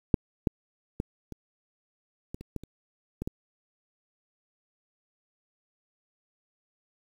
clicks, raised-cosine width 3 ms, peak -6 / -10 / -16 / -26 / -23 / -29 / -20 / -30 / -20 / -18 dBFS, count 10, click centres 0.142 / 0.472 / 1.001 / 1.323 / 2.345 / 2.41 / 2.563 / 2.636 / 3.22 / 3.275 s, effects 8-bit

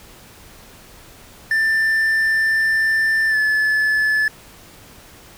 triangle tone with pitch glide, 1779 to 1729.4 Hz, A6 to A6, +19 to -30 cents, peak -13 dBFS, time 1.51-4.28 s, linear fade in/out 2 ms, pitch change -49 cents, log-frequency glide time 3.29-3.37 s, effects pink hiss -44 dBFS RMS until 5.37 s

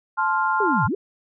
sine chord, F major, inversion first, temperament just, 873.1 / 1047.7 / 1396.9 Hz, A5 / C6 / F6, -14 / +2 / 0 cents, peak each -23 dBFS, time 0.17-0.88 s, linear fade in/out 20 ms
sine linear two-way sweep, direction down then up, 438 to 92.5 to 438 Hz, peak -21 dBFS, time 0.6-0.95 s, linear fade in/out 5 ms, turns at 0.86 s
effects none

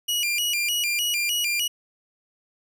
sawtooth tone with vibrato, 2637 Hz, E7, in tune, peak -19 dBFS, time 0.08-1.68 s, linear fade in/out 10 ms, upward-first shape square, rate 3.3 Hz, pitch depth 170 cents each way, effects none

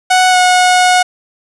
sawtooth tone with pitch glide, 739 to 729.2 Hz, F#5 to F#5, -2 to -25 cents, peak -3 dBFS, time 0.1-1.03 s, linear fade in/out 10 ms, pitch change -23 cents, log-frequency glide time 0.3-0.37 s, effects resampled to 24000 Hz + 7-bit

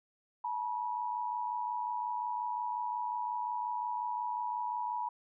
sine tone pair together, 862.4 / 968 Hz, A5 / B5, -35 / -35 cents, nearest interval major second, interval 200 cents, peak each -38 / -34 dBFS, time 0.44-5.09 s, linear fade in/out 5 ms, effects none

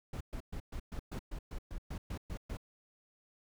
brown noise bursts, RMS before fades -40 dBFS, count 13, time 0.13-2.571 s, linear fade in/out 5 ms, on 77 ms, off 120 ms, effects none

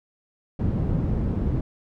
white low-pass noise, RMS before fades -24 dBFS, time 0.59-1.61 s, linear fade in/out 5 ms, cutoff 160 Hz, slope 12 dB/octave, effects none

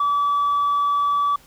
sine tone, 1150 Hz, D6, 37 cents flat, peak -15 dBFS, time 0-1.36 s, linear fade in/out 5 ms, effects tanh soft clip ceiling -15 dBFS + pink hiss -51 dBFS RMS until 1.46 s

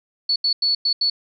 sine tone bursts at uneven times, 4429 Hz, C#8, 2 cents flat, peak -16 dBFS, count 5, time 0.29-0.36 / 0.44-0.53 / 0.62-0.75 / 0.85-0.93 / 1.01-1.1 s, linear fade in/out 5 ms, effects none

